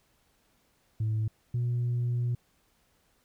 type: tone pair in turn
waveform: sine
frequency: 109.3 / 121.03 Hz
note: A2 / B2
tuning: -11 / -35 cents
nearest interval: major second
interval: 176 cents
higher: second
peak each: -24 dBFS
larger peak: neither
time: 1-1.28 / 1.54-2.35 s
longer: second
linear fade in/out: 5 ms
effects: tanh soft clip ceiling -24 dBFS + pink hiss -69 dBFS RMS until 3.24 s